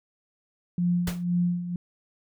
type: tone with tremolo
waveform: sine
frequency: 175.8 Hz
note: F3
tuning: 12 cents sharp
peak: -20 dBFS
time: 0.78-1.76 s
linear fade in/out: 2 ms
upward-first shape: sine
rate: 2 Hz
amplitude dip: 70%
type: noise with exponential decay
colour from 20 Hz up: pink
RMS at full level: -28 dBFS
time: 1.07-1.24 s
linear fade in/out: 5 ms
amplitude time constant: 35 ms
effects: none